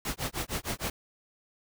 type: noise with tremolo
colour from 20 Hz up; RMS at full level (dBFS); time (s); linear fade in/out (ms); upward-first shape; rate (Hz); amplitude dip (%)
pink; -31; 0.05-0.9; 2; sine; 6.5; 100
effects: none